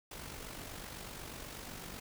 pink noise with amplitude modulation, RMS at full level -44 dBFS, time 0.11-2 s, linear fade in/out 5 ms, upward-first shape sine, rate 48.1 Hz, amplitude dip 50%, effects none

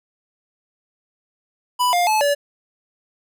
square tone with pitch steps, 990 / 705 / 863 / 574 Hz, B5 / F5 / A5 / D5, +4 / +16 / -34 / -40 cents, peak -16 dBFS, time 1.79-2.35 s, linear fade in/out 20 ms, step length 140 ms, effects none

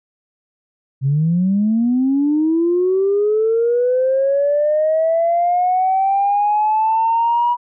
sine linear sweep, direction up, 130.1 to 971 Hz, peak -12 dBFS, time 1.01-7.57 s, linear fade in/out 50 ms, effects tanh soft clip ceiling -8 dBFS

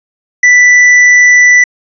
sine tone with tanh clipping, 1975.5 Hz, B6, in tune, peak -3 dBFS, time 0.43-1.64 s, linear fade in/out 5 ms, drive 7 dB, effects resampled to 16000 Hz

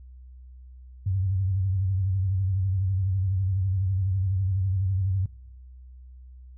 sine tone with vibrato, 95.2 Hz, F#2, 50 cents sharp, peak -22 dBFS, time 1.06-5.26 s, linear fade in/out 5 ms, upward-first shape sine, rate 12 Hz, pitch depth 81 cents each way, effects noise-tail reverb RT60 0.8 s tail -22 dB re dry + added 63 Hz sine -43 dBFS peak until 6.57 s

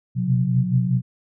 sine tone cluster, 124.2 / 129 / 135.6 / 181.5 Hz, B2 / C3 / C#3 / F#3, +10 / -24 / -38 / -33 cents, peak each -22 / -21 / -27 / -22 dBFS, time 0.15-1.02 s, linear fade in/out 50 ms, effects none

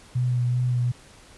sine tone with vibrato, 123.47 Hz, B2, in tune, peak -20 dBFS, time 0.15-0.92 s, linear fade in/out 10 ms, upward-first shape sine, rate 2.6 Hz, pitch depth 20 cents each way, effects pink hiss -50 dBFS RMS until 1.37 s + resampled to 24000 Hz

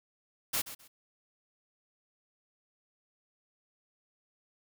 white noise with echo, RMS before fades -31 dBFS, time 0.53-0.62 s, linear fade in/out 10 ms, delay 130 ms, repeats 2, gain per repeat -13 dB, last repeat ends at 0.88 s, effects none

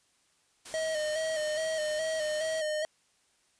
white noise, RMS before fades -44 dBFS, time 0.65-2.61 s, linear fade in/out 10 ms
square tone with vibrato, 624 Hz, D#5, 5 cents sharp, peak -30 dBFS, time 0.74-2.85 s, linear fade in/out 0 ms, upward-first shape square, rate 2.4 Hz, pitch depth 37 cents each way
effects white hiss -69 dBFS RMS until 3.59 s + resampled to 22050 Hz

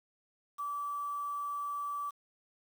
sine tone with quantisation, 1156 Hz, D6, 28 cents flat, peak -34 dBFS, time 0.58-2.11 s, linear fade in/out 20 ms, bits 9, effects none

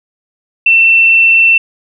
sine tone, 2688 Hz, E7, 33 cents sharp, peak -4 dBFS, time 0.66-1.58 s, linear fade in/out 5 ms, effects none

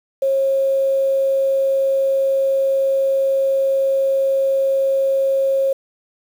sine tone with quantisation, 541 Hz, C#5, 42 cents flat, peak -14 dBFS, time 0.22-5.73 s, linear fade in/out 5 ms, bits 7, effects none

